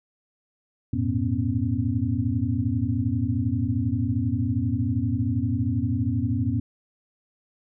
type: tone cluster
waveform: sine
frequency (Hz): 89.2 / 106.5 / 119.1 / 243.2 / 273.2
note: F2 / G#2 / A#2 / B3 / C#4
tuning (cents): +37 / +44 / +38 / -26 / -25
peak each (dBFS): -29 / -27 / -28 / -28 / -29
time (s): 0.93-6.6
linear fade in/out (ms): 5
effects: none